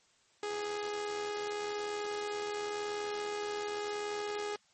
sawtooth tone with amplitude modulation, 415.3 Hz, G#4, in tune, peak -29 dBFS, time 0.43-4.56 s, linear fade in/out 2 ms, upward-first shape sine, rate 80.9 Hz, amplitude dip 40%, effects white hiss -68 dBFS RMS until 4.73 s + MP3 32 kbps

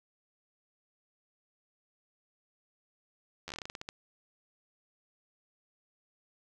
slowing click train, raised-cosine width 0.2 ms, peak -23 dBFS, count 13, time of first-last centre 3.48-3.889 s, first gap 11 ms, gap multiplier 1.19, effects none

